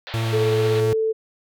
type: band-pass noise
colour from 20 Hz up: white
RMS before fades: -35 dBFS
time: 0.07-0.8 s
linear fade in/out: 0 ms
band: 460 to 4200 Hz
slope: 48 dB/octave
type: tone with vibrato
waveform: 45% pulse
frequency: 113.1 Hz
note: A2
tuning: 48 cents sharp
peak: -21 dBFS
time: 0.14-0.93 s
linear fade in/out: 0 ms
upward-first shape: sine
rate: 14 Hz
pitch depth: 13 cents each way
type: tone with pitch glide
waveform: sine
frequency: 435.6 to 441.9 Hz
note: A4 to A4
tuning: -17 to +7 cents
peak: -18 dBFS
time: 0.32-1.13 s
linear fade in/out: 20 ms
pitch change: +24 cents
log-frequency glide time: 0.83-0.97 s
effects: none